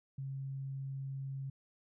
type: tone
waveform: sine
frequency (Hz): 135.7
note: C#3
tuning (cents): -36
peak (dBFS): -38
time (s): 0.18-1.5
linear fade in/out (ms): 5
effects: none